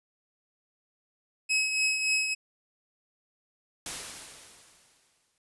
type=tone with tremolo; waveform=sawtooth; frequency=2559 Hz; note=D#7; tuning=48 cents sharp; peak=-19 dBFS; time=1.49-2.35 s; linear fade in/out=20 ms; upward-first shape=triangle; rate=3.5 Hz; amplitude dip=55%
type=noise with exponential decay; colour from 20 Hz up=white; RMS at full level=-34 dBFS; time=3.86-5.38 s; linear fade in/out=2 ms; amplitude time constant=330 ms
effects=resampled to 24000 Hz